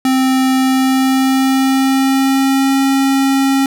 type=tone with pitch glide; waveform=square; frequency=261.6 to 271 Hz; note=C4 to C#4; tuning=0 to -39 cents; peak=-11 dBFS; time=0.05-3.66 s; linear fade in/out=2 ms; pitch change=+61 cents; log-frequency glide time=0.56-2.78 s; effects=none